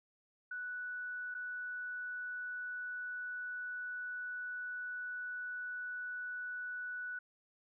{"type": "tone with dropouts", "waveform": "sine", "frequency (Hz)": 1480, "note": "F#6", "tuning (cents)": 0, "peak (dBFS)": -39, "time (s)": [0.51, 7.19], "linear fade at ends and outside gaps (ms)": 5, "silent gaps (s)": [1.343, 1.348], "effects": []}